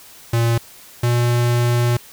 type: tone pair in turn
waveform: square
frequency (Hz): 116.54 / 120.3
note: A#2 / B2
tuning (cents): 0 / -45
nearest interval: minor second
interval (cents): 55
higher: second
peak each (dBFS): -15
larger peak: neither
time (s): 0.33-0.58 / 1.03-1.97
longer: second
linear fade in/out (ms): 5
effects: white hiss -43 dBFS RMS until 2.12 s